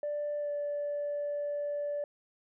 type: tone with pitch glide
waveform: sine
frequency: 588 to 581.6 Hz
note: D5 to D5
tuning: +2 to -17 cents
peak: -30 dBFS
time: 0.03-2.04 s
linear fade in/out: 2 ms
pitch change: -19 cents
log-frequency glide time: 0.39-0.5 s
effects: tanh soft clip ceiling -28 dBFS